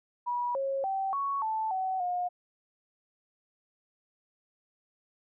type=tone with pitch steps; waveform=sine; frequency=970 / 544 / 774 / 1112 / 878 / 755 / 716 Hz; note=B5 / C#5 / G5 / C#6 / A5 / F#5 / F5; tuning=-31 / -33 / -22 / +5 / -4 / +35 / +43 cents; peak=-28 dBFS; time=0.26-2.29 s; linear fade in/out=20 ms; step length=290 ms; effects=none